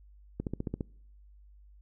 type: click train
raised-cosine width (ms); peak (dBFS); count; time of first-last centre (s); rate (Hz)
3; -20; 7; 0.4-0.808; 14.7
effects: noise-tail reverb RT60 0.7 s tail -26 dB re dry + added 50 Hz sine -53 dBFS peak until 1.81 s